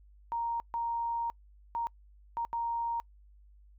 sine tone bursts at uneven times, 932.3 Hz, A#5, in tune, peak -30 dBFS, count 5, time 0.32-0.6 / 0.74-1.3 / 1.75-1.87 / 2.37-2.45 / 2.53-3 s, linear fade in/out 0 ms, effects noise-tail reverb RT60 0.1 s tail -26 dB re dry + added 50 Hz sine -55 dBFS peak until 3.78 s

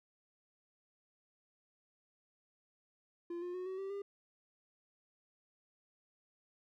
triangle tone with pitch steps, 344.5 / 355 / 365.8 / 377 / 388.5 / 400.3 Hz, F4 / F4 / F#4 / F#4 / G4 / G4, -24 / +28 / -20 / +32 / -16 / +36 cents, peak -37 dBFS, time 3.3-4.02 s, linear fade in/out 5 ms, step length 120 ms, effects none

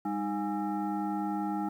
sine tone with frequency modulation, 311.1 Hz, D#4, in tune, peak -29 dBFS, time 0.05-1.69 s, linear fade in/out 5 ms, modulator 512 Hz, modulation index 1.3, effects 10-bit

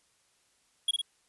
square tone with echo, 3322 Hz, G#7, in tune, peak -24 dBFS, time 0.88-0.91 s, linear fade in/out 5 ms, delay 53 ms, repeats 2, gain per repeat -3 dB, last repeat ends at 1.016 s, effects white hiss -69 dBFS RMS until 1.28 s + resampled to 24000 Hz

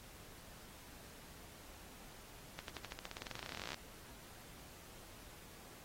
accelerating click train, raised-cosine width 0.2 ms, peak -26 dBFS, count 30, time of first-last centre 2.59-3.744 s, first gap 92 ms, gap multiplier 0.93, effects pink hiss -57 dBFS RMS until 5.84 s + AAC 48 kbps

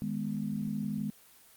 sine chord, G# minor, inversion second, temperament equal, 155.56 / 207.7 / 246.9 Hz, D#3 / G#3 / B3, 0 / 0 / 0 cents, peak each -38 / -33 / -38 dBFS, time 0.02-1.1 s, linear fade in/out 0 ms, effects white hiss -58 dBFS RMS until 1.56 s + Opus 24 kbps

